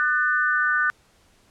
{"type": "tone with amplitude modulation", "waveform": "sine", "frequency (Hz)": 1493, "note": "F#6", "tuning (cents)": 15, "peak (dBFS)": -14, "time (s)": [0, 0.9], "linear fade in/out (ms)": 0, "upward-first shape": "sine", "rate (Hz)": 285, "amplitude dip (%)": 100, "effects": ["pink hiss -59 dBFS RMS until 1.5 s", "low-pass 10000 Hz 12 dB/octave"]}